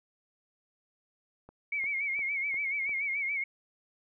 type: click train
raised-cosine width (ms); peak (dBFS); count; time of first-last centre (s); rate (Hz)
1; -36; 5; 1.49-2.894; 2.85
type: tone with vibrato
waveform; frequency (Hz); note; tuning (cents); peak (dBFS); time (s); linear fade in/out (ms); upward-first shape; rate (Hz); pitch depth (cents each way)
sine; 2217; C#7; 0; -29; 1.72-3.44; 5; sine; 7; 79
effects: none